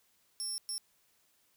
20% pulse tone bursts at uneven times, 5400 Hz, E8, 41 cents sharp, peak -30 dBFS, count 2, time 0.4-0.58 / 0.69-0.78 s, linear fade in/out 0 ms, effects white hiss -71 dBFS RMS until 1.56 s

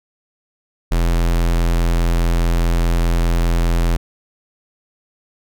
square tone, 42.43 Hz, F1, 49 cents flat, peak -14 dBFS, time 0.91-3.97 s, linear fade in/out 10 ms, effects none

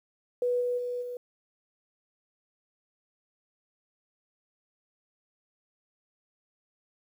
sine tone with level steps, 490.8 Hz, B4, 11 cents flat, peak -24 / -26 / -30 / -34 dBFS, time 0.42-1.17 s, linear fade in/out 2 ms, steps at 0.6 / 0.77 / 1.01 s, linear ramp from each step 20 ms, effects 10-bit

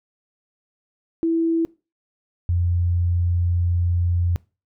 sine tone pair in turn, 329.6 / 87.3 Hz, E4 / F2, 0 / 0 cents, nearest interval octave + major seventh, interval 2300 cents, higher first, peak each -17 dBFS, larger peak neither, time 1.23-1.65 / 2.49-4.36 s, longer second, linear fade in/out 0 ms, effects noise-tail reverb RT60 0.3 s tail -23 dB re dry

